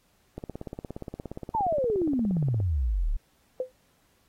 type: click train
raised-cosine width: 2 ms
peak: -22 dBFS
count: 39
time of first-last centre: 0.38-2.602 s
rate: 17.1 Hz
type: exponential sweep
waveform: sine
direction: down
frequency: 941 to 31.4 Hz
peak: -23 dBFS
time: 1.54-3.17 s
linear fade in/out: 10 ms
type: tone with exponential decay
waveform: sine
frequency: 511 Hz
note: C5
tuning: 41 cents flat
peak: -22 dBFS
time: 3.6-3.72 s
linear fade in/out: 2 ms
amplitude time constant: 24 ms
effects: pink hiss -67 dBFS RMS until 4.28 s + AAC 48 kbps